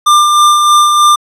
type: tone with tremolo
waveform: square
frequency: 1194 Hz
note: D6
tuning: 28 cents sharp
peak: -4 dBFS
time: 0.06-1.16 s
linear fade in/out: 10 ms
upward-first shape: sine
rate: 3.2 Hz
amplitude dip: 35%
effects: low-pass 11000 Hz 12 dB/octave